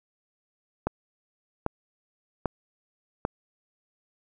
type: click train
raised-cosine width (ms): 1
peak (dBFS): -11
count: 4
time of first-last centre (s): 0.87-3.251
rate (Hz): 1.26
effects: none